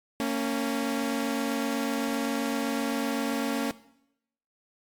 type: tone pair together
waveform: sawtooth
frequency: 229.5 / 277.3 Hz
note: A#3 / C#4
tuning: -27 / +1 cents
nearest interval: minor third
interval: 328 cents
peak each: -25 dBFS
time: 0.2-3.71 s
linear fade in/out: 0 ms
effects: noise-tail reverb RT60 0.8 s tail -18 dB re dry + MP3 96 kbps